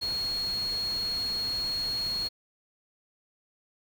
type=tone in noise; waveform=sine; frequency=4305 Hz; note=C8; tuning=49 cents sharp; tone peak=-28 dBFS; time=0.01-2.29 s; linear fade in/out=20 ms; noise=pink; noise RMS=-42 dBFS; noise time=0.01-2.29 s; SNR=+11 dB; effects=none